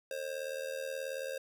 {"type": "tone with amplitude modulation", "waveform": "square", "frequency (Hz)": 533, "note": "C5", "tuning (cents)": 32, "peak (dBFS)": -34, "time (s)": [0.11, 1.38], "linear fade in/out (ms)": 2, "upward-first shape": "sine", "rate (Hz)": 78.6, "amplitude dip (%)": 75, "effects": []}